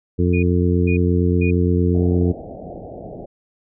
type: harmonic tone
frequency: 88.6 Hz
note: F2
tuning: 25 cents sharp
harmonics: 1 / 2 / 3 / 4 / 5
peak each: -17 / -20 / -22 / -23 / -24 dBFS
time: 0.18-2.33 s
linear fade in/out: 20 ms
type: tone bursts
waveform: sine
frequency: 2454 Hz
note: D#7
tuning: 25 cents flat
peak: -26 dBFS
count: 3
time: 0.33-1.51 s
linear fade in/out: 10 ms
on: 100 ms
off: 440 ms
type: low-pass noise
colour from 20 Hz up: white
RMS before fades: -34 dBFS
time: 1.94-3.26 s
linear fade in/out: 10 ms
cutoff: 750 Hz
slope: 96 dB/octave
effects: none